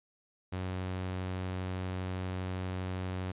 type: tone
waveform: sawtooth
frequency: 92.5 Hz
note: F#2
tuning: in tune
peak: -30 dBFS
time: 0.52-3.32 s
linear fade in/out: 10 ms
effects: resampled to 8000 Hz